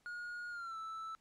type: tone with pitch glide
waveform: triangle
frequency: 1437 to 1317.7 Hz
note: F6 to E6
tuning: +49 to -1 cents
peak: -40 dBFS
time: 0.06-1.15 s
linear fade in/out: 0 ms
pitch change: -150 cents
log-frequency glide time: 0.5-0.77 s
effects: pink hiss -74 dBFS RMS until 1.2 s + low-pass 10000 Hz 12 dB/octave